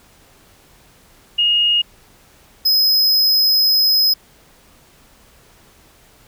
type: tone pair in turn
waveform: sine / square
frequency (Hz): 2860 / 5085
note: F7 / D#8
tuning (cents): +41 / +37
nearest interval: minor seventh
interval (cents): 996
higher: second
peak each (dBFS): -12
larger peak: neither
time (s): 1.38-1.82 / 2.65-4.14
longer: second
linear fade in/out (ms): 10
effects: pink hiss -50 dBFS RMS until 6.27 s